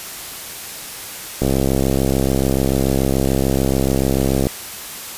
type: click train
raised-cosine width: 2 ms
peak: -4 dBFS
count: 205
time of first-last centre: 1.42-4.469 s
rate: 66.9 Hz
effects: white hiss -31 dBFS RMS until 5.17 s + resampled to 32000 Hz